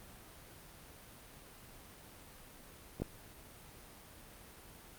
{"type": "clicks", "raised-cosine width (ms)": 2, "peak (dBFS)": [-29, -21], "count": 2, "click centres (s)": [3, 3.02], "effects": ["pink hiss -55 dBFS RMS until 4.98 s", "Opus 32 kbps"]}